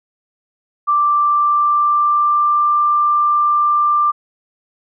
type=tone with pitch glide; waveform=sine; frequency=1176 to 1185.5 Hz; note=D6 to D6; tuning=+2 to +16 cents; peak=-11 dBFS; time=0.87-4.12 s; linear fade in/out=20 ms; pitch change=+14 cents; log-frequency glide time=1.19-2.73 s; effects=none